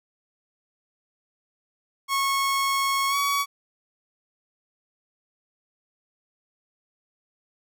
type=tone with pitch glide; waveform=sawtooth; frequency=1097 to 1128.5 Hz; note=C#6 to C#6; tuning=-18 to +31 cents; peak=-18 dBFS; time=2.08-3.46 s; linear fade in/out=50 ms; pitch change=+49 cents; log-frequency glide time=3.09-3.16 s; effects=none